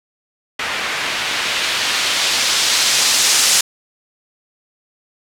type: noise with low-pass filter sweep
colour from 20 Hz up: blue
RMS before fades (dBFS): -17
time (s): 0.59-3.61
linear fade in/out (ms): 5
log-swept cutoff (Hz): 2000 to 6700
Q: 0.94
effects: none